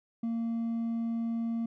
sine tone with hard clipping, 230 Hz, A#3, 23 cents flat, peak -30 dBFS, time 0.23-1.66 s, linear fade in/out 5 ms, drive 2 dB, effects none

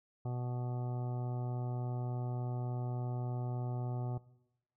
harmonic tone, 123.47 Hz, B2, in tune, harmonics 1 / 2 / 3 / 4 / 5 / 6 / 7 / 9 / 10, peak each -35 / -48 / -47 / -54 / -51 / -49 / -54 / -60 / -62 dBFS, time 0.25-4.18 s, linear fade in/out 5 ms, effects noise-tail reverb RT60 0.9 s tail -20 dB re dry

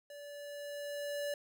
square tone with level ramp, 578 Hz, D5, 28 cents flat, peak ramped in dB -48 to -35 dBFS, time 0.1-1.34 s, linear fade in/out 2 ms, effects none

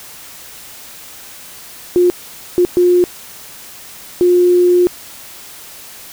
sine tone bursts at uneven times, 355.9 Hz, F4, 33 cents sharp, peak -7 dBFS, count 4, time 1.96-2.1 / 2.58-2.65 / 2.77-3.04 / 4.21-4.87 s, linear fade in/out 0 ms, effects white hiss -35 dBFS RMS until 6.12 s

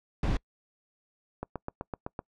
brown noise, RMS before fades -27 dBFS, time 0.23-0.37 s, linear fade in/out 2 ms
click train, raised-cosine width 1 ms, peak -20 dBFS, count 7, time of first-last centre 1.43-2.191 s, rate 7.88 Hz
effects noise-tail reverb RT60 0.1 s tail -26 dB re dry + low-pass 5000 Hz 12 dB/octave

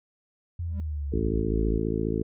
sine exponential sweep, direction down, 87.31 to 51.9 Hz, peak -28 dBFS, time 0.59-1.78 s, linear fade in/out 5 ms
triangle tone with exponential growth, 198 Hz, G3, 18 cents sharp, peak -30 dBFS, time 0.62-0.8 s, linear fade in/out 0 ms, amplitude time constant 39 ms
harmonic tone, 54.8 Hz, A1, 6 cents flat, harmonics 1 / 2 / 3 / 4 / 5 / 6 / 7 / 8, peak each -33 / -33 / -33 / -33 / -33 / -33 / -33 / -33 dBFS, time 1.12-2.23 s, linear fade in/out 10 ms
effects none

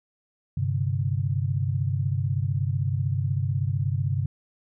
sine chord, G suspended fourth, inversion none, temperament equal, 98 / 130.81 / 146.83 Hz, G2 / C3 / D3, 0 / 0 / 0 cents, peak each -26 / -26 / -30 dBFS, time 0.57-4.26 s, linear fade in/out 5 ms, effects none

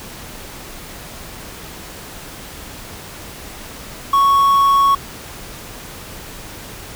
triangle tone with quantisation, 1108.7 Hz, C#6, in tune, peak -8 dBFS, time 4.13-4.95 s, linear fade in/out 5 ms, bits 6, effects pink hiss -34 dBFS RMS until 6.95 s

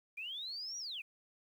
sine linear two-way sweep, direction up then down, 2349 to 5830 to 2349 Hz, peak -40 dBFS, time 0.17-1.02 s, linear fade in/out 10 ms, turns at 0.78 s, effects 11-bit

